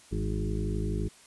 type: harmonic tone with a mistuned harmonic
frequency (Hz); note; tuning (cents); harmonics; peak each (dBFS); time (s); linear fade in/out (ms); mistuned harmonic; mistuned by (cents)
51.8; G#1; -4; 1 / 2 / 3 / 4 / 6 / 7 / 8; -31 / -34 / -36 / -37 / -39 / -39 / -40; 0.11-1.09; 20; 3; +50
effects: white hiss -55 dBFS RMS until 1.26 s + resampled to 24000 Hz